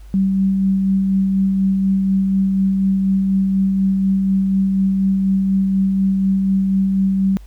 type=tone with tremolo; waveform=sine; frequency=192.7 Hz; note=G3; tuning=29 cents flat; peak=-12 dBFS; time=0.14-7.37 s; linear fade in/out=0 ms; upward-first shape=sine; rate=4.1 Hz; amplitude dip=25%; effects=added 50 Hz sine -35 dBFS peak until 7.46 s + pink hiss -54 dBFS RMS until 7.46 s